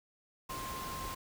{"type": "tone in noise", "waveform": "sine", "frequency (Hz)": 1054, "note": "C6", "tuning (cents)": 12, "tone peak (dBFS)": -41, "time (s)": [0.49, 1.15], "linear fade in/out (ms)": 10, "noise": "pink", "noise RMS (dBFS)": -43, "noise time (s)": [0.49, 1.15], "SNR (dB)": -1, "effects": []}